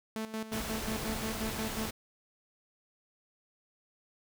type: tone with tremolo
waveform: sawtooth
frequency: 220 Hz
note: A3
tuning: in tune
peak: -30 dBFS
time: 0.16-1.89 s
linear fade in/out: 0 ms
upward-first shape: square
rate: 5.6 Hz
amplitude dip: 70%
type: noise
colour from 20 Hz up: pink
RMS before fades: -38 dBFS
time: 0.52-1.91 s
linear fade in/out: 10 ms
effects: none